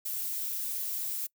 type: noise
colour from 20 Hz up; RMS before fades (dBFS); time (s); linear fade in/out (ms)
violet; -34; 0.05-1.27; 10
effects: noise-tail reverb RT60 0.1 s tail -24 dB re dry